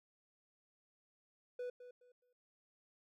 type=tone with echo; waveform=triangle; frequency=493.9 Hz; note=B4; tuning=in tune; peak=-38 dBFS; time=1.59-1.7 s; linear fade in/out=5 ms; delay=210 ms; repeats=3; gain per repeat=-12 dB; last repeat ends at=2.33 s; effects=none